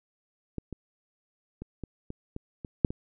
clicks, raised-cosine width 3 ms, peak -20 / -24 / -25 / -23 / -24 / -23 / -24 / -6 / -21 dBFS, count 9, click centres 0.583 / 0.727 / 1.62 / 1.837 / 2.104 / 2.364 / 2.648 / 2.848 / 2.905 s, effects none

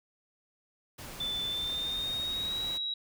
pink noise, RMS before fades -44 dBFS, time 0.98-2.78 s, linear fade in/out 10 ms
sine tone with pitch glide, 3520 to 3861 Hz, A7 to B7, 0 to -40 cents, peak -31 dBFS, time 1.2-2.94 s, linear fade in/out 5 ms, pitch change +160 cents, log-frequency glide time 1.46-2.62 s
effects none

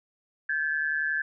sine tone pair together, 1568 / 1718.9 Hz, G6 / A6, 0 / -41 cents, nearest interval major second, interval 159 cents, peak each -28 dBFS, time 0.49-1.22 s, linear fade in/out 5 ms, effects none

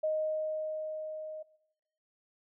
sine tone with level ramp, 622.3 Hz, D#5, in tune, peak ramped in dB -27 to -39 dBFS, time 0.03-1.43 s, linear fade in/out 10 ms, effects noise-tail reverb RT60 0.9 s tail -20 dB re dry

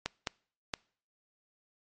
clicks, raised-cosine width 0.2 ms, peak -14 dBFS, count 3, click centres 0.06 / 0.272 / 0.738 s, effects noise-tail reverb RT60 0.5 s tail -25 dB re dry + MP3 48 kbps

